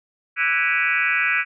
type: tone with frequency modulation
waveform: sine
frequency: 1963 Hz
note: B6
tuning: 11 cents flat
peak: -17 dBFS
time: 0.36-1.45 s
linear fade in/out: 50 ms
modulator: 159 Hz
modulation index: 3.7
effects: none